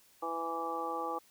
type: harmonic tone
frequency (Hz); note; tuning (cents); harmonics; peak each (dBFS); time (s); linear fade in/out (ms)
165.8; E3; +10; 2 / 3 / 4 / 5 / 6 / 7; -43 / -40 / -47 / -38 / -48 / -38; 0.22-1.19; 10
effects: white hiss -64 dBFS RMS until 1.3 s

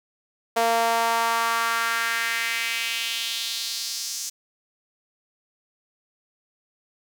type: tone with high-pass filter sweep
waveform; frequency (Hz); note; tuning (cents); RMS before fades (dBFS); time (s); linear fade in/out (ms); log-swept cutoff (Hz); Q
sawtooth; 230; A#3; -23; -25; 0.56-4.3; 10; 620 to 6200; 2.5
effects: none

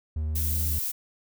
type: tone with vibrato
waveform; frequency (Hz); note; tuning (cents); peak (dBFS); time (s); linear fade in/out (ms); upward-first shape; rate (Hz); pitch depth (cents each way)
triangle; 77.3; D#2; -11; -24; 0.16-0.79; 5; sine; 7.8; 12
type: noise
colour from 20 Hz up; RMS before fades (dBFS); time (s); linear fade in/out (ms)
violet; -30; 0.35-0.92; 10
effects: none

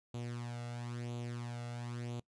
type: tone with flanger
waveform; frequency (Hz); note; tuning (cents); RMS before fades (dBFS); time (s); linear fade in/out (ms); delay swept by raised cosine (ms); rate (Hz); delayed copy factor
sawtooth; 120; B2; -49; -42; 0.14-2.2; 5; 0.28 to 1.48; 0.99; +0.65
effects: noise-tail reverb RT60 0.1 s tail -22 dB re dry + resampled to 22050 Hz

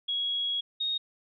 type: tone pair in turn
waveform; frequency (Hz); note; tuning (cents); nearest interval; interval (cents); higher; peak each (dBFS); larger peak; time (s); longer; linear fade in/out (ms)
sine; 3322 / 3729; G#7 / A#7; 0 / 0; major second; 200; second; -27; neither; 0.08-0.61 / 0.8-0.98; first; 10
effects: none

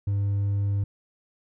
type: tone with hard clipping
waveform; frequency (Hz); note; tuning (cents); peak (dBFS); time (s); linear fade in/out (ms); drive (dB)
sine; 100.3; G2; +40; -23; 0.07-0.84; 5; 2
effects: none

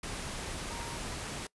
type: tone in noise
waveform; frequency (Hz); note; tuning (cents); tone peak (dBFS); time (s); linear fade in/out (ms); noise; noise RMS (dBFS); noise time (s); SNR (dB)
sine; 933; A#5; +1; -45; 0.7-0.97; 5; pink; -39; 0.03-1.47; -9
effects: noise-tail reverb RT60 0.1 s tail -22 dB re dry + resampled to 24000 Hz

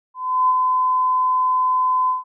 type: tone with ADSR envelope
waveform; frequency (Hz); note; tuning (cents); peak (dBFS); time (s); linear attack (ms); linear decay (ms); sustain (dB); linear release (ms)
sine; 1018; C6; -48; -12; 0.14-2.24; 350; 38; -3; 150
effects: none

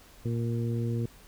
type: harmonic tone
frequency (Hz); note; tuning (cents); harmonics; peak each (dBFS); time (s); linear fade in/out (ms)
116.9; A#2; +5; 1 / 2 / 3 / 4; -28 / -34 / -38 / -40; 0.25-1.06; 5
effects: added 43 Hz sine -55 dBFS peak until 1.27 s + pink hiss -55 dBFS RMS until 1.27 s

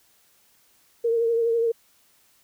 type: tone with vibrato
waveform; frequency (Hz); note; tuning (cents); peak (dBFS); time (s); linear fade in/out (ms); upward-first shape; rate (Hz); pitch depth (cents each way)
sine; 461.9; A#4; -16; -19; 1.04-1.72; 10; triangle; 12; 39
effects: white hiss -61 dBFS RMS until 2.43 s

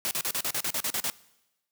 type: noise bursts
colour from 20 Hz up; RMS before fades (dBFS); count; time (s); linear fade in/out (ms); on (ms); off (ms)
white; -29; 11; 0.05-1.1; 0; 60; 39
effects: noise-tail reverb RT60 1.0 s tail -21 dB re dry + high-pass 100 Hz 12 dB/octave

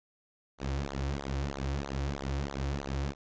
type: tone with flanger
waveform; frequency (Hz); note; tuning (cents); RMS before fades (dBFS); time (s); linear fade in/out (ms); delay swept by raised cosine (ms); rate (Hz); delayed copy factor
sawtooth; 69.1; C#2; -5; -34; 0.58-3.15; 50; 0.37 to 4.97; 3.1; -0.9
effects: resampled to 16000 Hz

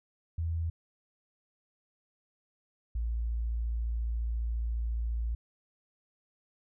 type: tone pair in turn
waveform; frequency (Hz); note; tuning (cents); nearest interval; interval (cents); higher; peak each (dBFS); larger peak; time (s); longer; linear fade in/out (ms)
sine; 82.41 / 57.23; E2 / A#1; 0 / -31; tritone; 631; first; -29 / -29; neither; 0.38-0.7 / 2.95-5.35; second; 5
effects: none

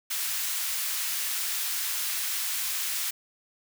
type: high-pass noise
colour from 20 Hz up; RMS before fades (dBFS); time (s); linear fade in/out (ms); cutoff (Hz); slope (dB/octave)
white; -30; 0.1-3.11; 10; 1400; 12
effects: none

